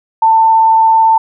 sine tone with vibrato, 893 Hz, A5, 25 cents sharp, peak -5 dBFS, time 0.22-1.18 s, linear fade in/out 5 ms, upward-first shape sine, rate 18 Hz, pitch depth 8 cents each way, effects none

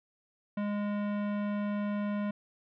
sine tone with hard clipping, 205.9 Hz, G#3, 15 cents flat, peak -32 dBFS, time 0.57-2.31 s, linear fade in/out 5 ms, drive 17 dB, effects resampled to 11025 Hz

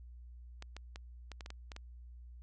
clicks, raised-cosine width 0.2 ms, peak -29 dBFS, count 9, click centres 0.624 / 0.766 / 0.959 / 1.317 / 1.408 / 1.461 / 1.504 / 1.718 / 1.764 s, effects added 60 Hz sine -49 dBFS peak until 2.42 s + resampled to 24000 Hz

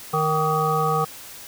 harmonic tone with a mistuned harmonic, 155.56 Hz, D#3, in tune, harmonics 1 / 3 / 5 / 7 / 8, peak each -25 / -25 / -25 / -25 / -25 dBFS, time 0.13-1.05 s, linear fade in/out 10 ms, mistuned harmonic 7, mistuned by +83 cents, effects white hiss -40 dBFS RMS until 1.47 s

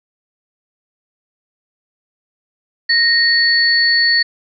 sine tone pair together, 1864.7 / 4435 Hz, A#6 / C#8, 0 / 0 cents, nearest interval octave + minor third, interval 1500 cents, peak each -13 dBFS, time 2.89-4.23 s, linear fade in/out 10 ms, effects none

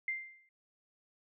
sine tone with exponential decay, 2093 Hz, C7, in tune, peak -30 dBFS, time 0.08-0.49 s, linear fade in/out 2 ms, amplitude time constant 89 ms, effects none

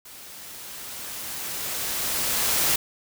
white noise with level ramp, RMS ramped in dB -44 to -21 dBFS, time 0.05-2.76 s, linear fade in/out 5 ms, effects none

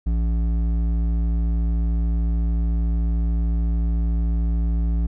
sine tone with hard clipping, 56.8 Hz, A#1, 44 cents flat, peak -20 dBFS, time 0.06-5.07 s, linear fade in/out 10 ms, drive 9 dB, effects none

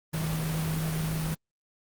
sine tone in noise, 158.8 Hz, D#3, 36 cents sharp, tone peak -28 dBFS, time 0.13-1.35 s, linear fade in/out 10 ms, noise pink, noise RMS -35 dBFS, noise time 0.13-1.35 s, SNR +4 dB, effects Opus 32 kbps

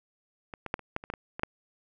clicks, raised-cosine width 0.5 ms, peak -24 / -21 / -12 / -30 / -15 / -27 / -19 / -20 / -21 / -11 dBFS, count 10, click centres 0.538 / 0.663 / 0.741 / 0.793 / 0.964 / 1.039 / 1.101 / 1.138 / 1.395 / 1.434 s, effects none

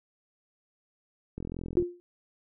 click train, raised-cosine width 3 ms, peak -24 dBFS, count 20, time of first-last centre 1.38-1.824 s, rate 42.8 Hz
sine tone with exponential decay, 351.8 Hz, F4, 13 cents sharp, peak -17 dBFS, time 1.77-2 s, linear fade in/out 0 ms, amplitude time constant 49 ms
effects none

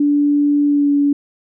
sine tone with pitch glide, 290 to 286 Hz, D4 to D4, -22 to -46 cents, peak -11 dBFS, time 0-1.13 s, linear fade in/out 5 ms, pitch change -24 cents, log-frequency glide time 0.66-0.91 s, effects none

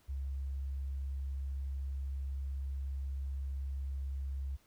sine tone, 68 Hz, C#2, 33 cents flat, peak -35 dBFS, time 0.08-4.57 s, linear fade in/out 20 ms, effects pink hiss -69 dBFS RMS until 4.66 s

